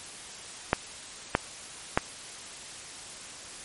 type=clicks; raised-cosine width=0.5 ms; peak=-5 dBFS; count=3; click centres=0.731 / 1.351 / 1.975 s; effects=white hiss -43 dBFS RMS until 3.64 s + MP3 48 kbps